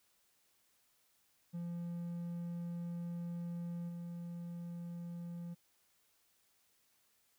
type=tone with level steps; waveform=triangle; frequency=172 Hz; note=F3; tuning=26 cents flat; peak=-37 / -40 dBFS; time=1.53-5.55 s; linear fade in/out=20 ms; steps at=3.88 s; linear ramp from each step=20 ms; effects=white hiss -74 dBFS RMS until 7.38 s